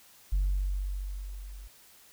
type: tone with level ramp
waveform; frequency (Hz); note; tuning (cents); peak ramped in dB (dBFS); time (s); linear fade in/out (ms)
sine; 47.52; F#1; +47; -21 to -42; 0.32-1.68; 10
effects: tanh soft clip ceiling -21 dBFS + white hiss -57 dBFS RMS until 2.12 s